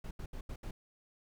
brown noise bursts at uneven times, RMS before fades -42 dBFS, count 5, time 0.04-0.11 / 0.19-0.26 / 0.33-0.41 / 0.49-0.56 / 0.63-0.71 s, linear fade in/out 5 ms, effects none

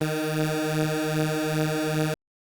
15% pulse beating tone pair, 153.6 / 156.1 Hz, D#3 / D#3, -22 / +6 cents, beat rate 2.5 Hz, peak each -20 dBFS, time 0.01-2.14 s, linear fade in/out 2 ms, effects Opus 32 kbps

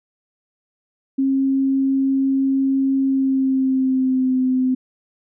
sine tone with pitch glide, 269.4 to 257.1 Hz, C#4 to C4, -49 to -30 cents, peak -15 dBFS, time 1.18-4.75 s, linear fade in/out 10 ms, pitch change -81 cents, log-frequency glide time 3.03-4.39 s, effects none

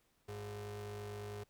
45% pulse ring-modulated tone, 155.56 Hz, D#3, in tune, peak -40 dBFS, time 0.28-1.44 s, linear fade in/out 10 ms, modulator 258 Hz, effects pink hiss -75 dBFS RMS until 1.49 s

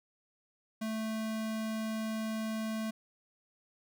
square tone, 220 Hz, A3, in tune, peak -34 dBFS, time 0.81-2.91 s, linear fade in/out 10 ms, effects none

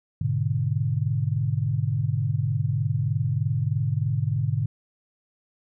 sine chord, G# diminished, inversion none, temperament equal, 103.83 / 123.47 / 146.83 Hz, G#2 / B2 / D3, 0 / 0 / 0 cents, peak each -26 dBFS, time 0.21-4.66 s, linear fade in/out 5 ms, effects none

